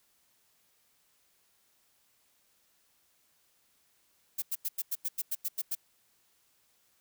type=noise bursts; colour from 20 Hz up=violet; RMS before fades=-32 dBFS; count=11; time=4.38-5.752 s; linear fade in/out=10 ms; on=42 ms; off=91 ms; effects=white hiss -70 dBFS RMS until 7 s